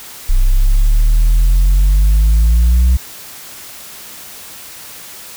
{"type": "exponential sweep", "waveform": "sine", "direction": "up", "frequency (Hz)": [30.87, 63.7], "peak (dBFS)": -4, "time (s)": [0.29, 2.97], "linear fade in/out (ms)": 10, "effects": ["tanh soft clip ceiling -6 dBFS", "white hiss -33 dBFS RMS until 5.36 s"]}